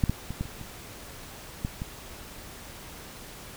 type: clicks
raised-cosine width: 5 ms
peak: -9 / -12 / -21 / -17 / -29 / -27 / -16 / -20 dBFS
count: 8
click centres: 0.038 / 0.096 / 0.306 / 0.41 / 0.455 / 0.613 / 1.649 / 1.819 s
effects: pink hiss -44 dBFS RMS until 3.56 s